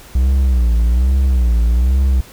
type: tone with vibrato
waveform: triangle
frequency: 61.74 Hz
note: B1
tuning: in tune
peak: -8 dBFS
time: 0.15-2.21 s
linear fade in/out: 5 ms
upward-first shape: sine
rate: 1.2 Hz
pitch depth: 140 cents each way
effects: pink hiss -40 dBFS RMS until 2.32 s